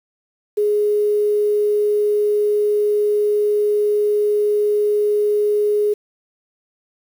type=tone; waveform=sine; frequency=416.9 Hz; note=G#4; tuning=7 cents sharp; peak=-14 dBFS; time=0.57-5.94 s; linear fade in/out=10 ms; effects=7-bit

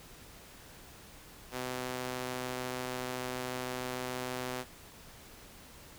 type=tone with high-pass filter; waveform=sawtooth; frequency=126.6 Hz; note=B2; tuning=43 cents sharp; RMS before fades=-38 dBFS; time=1.51-4.65 s; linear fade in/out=50 ms; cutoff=320 Hz; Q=0.64; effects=pink hiss -53 dBFS RMS until 5.98 s

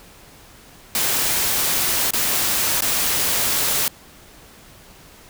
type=noise with dropouts; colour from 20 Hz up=white; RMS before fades=-20 dBFS; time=0.95-3.88 s; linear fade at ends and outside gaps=1 ms; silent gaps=2.107-2.135 / 2.807-2.821 s; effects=pink hiss -46 dBFS RMS until 5.29 s

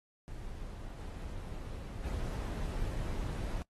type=noise with level steps; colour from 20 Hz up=brown; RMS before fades=-44 / -42 / -36 dBFS; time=0.28-3.62 s; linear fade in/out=0 ms; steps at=0.97 / 2.03 s; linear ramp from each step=20 ms; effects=noise-tail reverb RT60 0.1 s tail -23 dB re dry + AAC 32 kbps

